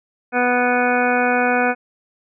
harmonic tone, 246.7 Hz, B3, 2 cents flat, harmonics 1 / 2 / 3 / 4 / 5 / 6 / 7 / 9 / 10, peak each -22 / -21 / -20 / -29 / -29 / -21 / -28 / -28 / -27 dBFS, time 0.32-1.75 s, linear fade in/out 50 ms, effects none

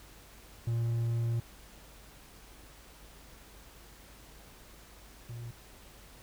triangle tone pair in turn, 116.5 / 118.06 Hz, A#2 / A#2, -1 / +22 cents, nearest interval unison, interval 23 cents, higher second, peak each -26 / -37 dBFS, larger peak first, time 0.67-1.4 / 5.29-5.51 s, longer first, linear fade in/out 5 ms, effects added 50 Hz sine -56 dBFS peak until 6.22 s + pink hiss -55 dBFS RMS until 6.22 s

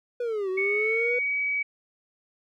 triangle linear two-way sweep, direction down then up, 493.8 to 370 to 493.8 Hz, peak -24 dBFS, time 0.2-1.19 s, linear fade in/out 5 ms, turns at 0.5 s
sine tone with pitch glide, 2217 to 2273 Hz, C#7 to C#7, 0 to +43 cents, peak -24 dBFS, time 0.57-1.63 s, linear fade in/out 10 ms, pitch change +43 cents, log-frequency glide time 0.86-1.36 s
effects none

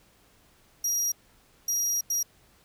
35% pulse tone bursts at uneven times, 5710 Hz, F8, 37 cents sharp, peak -22 dBFS, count 3, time 0.84-1.12 / 1.68-2.01 / 2.1-2.23 s, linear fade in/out 5 ms, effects pink hiss -61 dBFS RMS until 2.64 s

